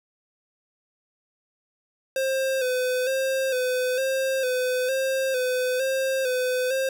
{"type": "tone with vibrato", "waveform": "square", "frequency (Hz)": 518, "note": "C5", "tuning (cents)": -17, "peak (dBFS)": -23, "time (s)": [2.16, 6.89], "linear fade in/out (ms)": 2, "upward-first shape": "square", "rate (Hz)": 1.1, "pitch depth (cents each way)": 43, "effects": []}